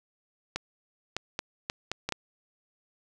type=clicks; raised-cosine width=0.2 ms; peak=-13 dBFS; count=7; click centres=0.56 / 1.166 / 1.391 / 1.699 / 1.916 / 2.09 / 2.123 s; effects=none